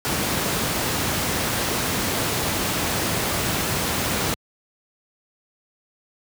pink noise, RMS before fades -23 dBFS, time 0.05-4.34 s, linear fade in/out 0 ms, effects high-pass 80 Hz 12 dB/octave

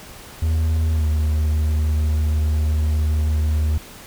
triangle tone with pitch glide, 79.9 to 76.6 Hz, D#2 to D#2, +47 to -27 cents, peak -14 dBFS, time 0.42-3.78 s, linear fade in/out 5 ms, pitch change -74 cents, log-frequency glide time 0.92-1.06 s, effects pink hiss -40 dBFS RMS until 4.06 s

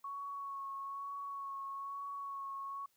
sine tone with vibrato, 1108.7 Hz, C#6, in tune, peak -40 dBFS, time 0.04-2.86 s, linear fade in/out 5 ms, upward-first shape sine, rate 1.1 Hz, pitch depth 19 cents each way, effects white hiss -75 dBFS RMS until 2.96 s

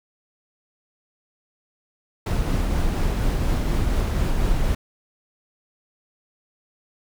brown noise with tremolo, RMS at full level -20 dBFS, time 2.26-4.75 s, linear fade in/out 5 ms, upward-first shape triangle, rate 4.2 Hz, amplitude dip 25%, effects none

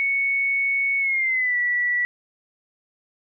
sine tone with pitch glide, 2217 to 1952.4 Hz, C#7 to B6, 0 to -20 cents, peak -19 dBFS, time 0-2.05 s, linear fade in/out 0 ms, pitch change -220 cents, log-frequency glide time 0.99-1.57 s, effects none

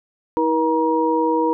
sine tone cluster, 320.5 / 479.5 / 949 Hz, E4 / A#4 / A#5, -49 / +49 / +31 cents, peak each -20 dBFS, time 0.37-1.53 s, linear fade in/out 0 ms, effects none

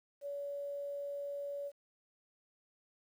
sine tone, 568 Hz, C#5, 42 cents sharp, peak -38 dBFS, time 0.21-1.72 s, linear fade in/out 50 ms, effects 11-bit

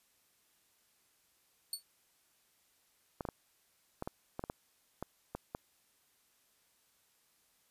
20% pulse tone with exponential decay, 4435 Hz, C#8, in tune, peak -27 dBFS, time 1.73-1.83 s, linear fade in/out 2 ms, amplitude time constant 21 ms
clicks, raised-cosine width 1 ms, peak -24 dBFS, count 11, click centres 3.208 / 3.252 / 3.288 / 4.024 / 4.075 / 4.394 / 4.439 / 4.499 / 5.026 / 5.35 / 5.549 s
effects white hiss -72 dBFS RMS until 7.7 s + resampled to 32000 Hz

